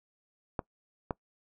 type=clicks; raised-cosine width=1 ms; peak=-17 dBFS; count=2; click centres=0.592 / 1.108 s; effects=noise-tail reverb RT60 0.1 s tail -23 dB re dry